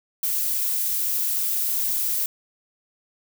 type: noise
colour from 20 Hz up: violet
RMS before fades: -24 dBFS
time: 0.23-2.26 s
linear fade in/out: 2 ms
effects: none